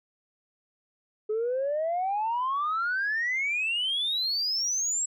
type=exponential sweep; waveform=sine; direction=up; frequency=420.4 to 7770 Hz; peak=-24 dBFS; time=1.29-5.06 s; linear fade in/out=10 ms; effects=tanh soft clip ceiling -22 dBFS